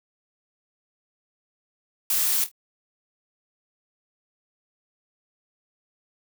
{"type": "noise with echo", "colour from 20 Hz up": "blue", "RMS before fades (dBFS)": -23, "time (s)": [2.1, 2.44], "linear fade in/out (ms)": 2, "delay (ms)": 25, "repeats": 3, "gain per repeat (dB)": -11, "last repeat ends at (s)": 2.515, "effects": []}